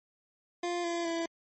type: tone with pitch steps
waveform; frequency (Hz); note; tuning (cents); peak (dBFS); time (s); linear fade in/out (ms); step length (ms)
25% pulse; 349.2 / 341.2 / 333.4; F4 / F4 / E4; 0 / -40 / +20; -27; 0.63-1.26; 5; 210
effects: MP3 32 kbps